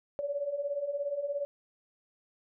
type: beating tone pair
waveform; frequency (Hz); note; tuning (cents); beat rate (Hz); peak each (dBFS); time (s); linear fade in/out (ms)
sine; 557 / 574; C#5 / D5; +8 / -40; 17; -37 / -32; 0.19-1.45; 0
effects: none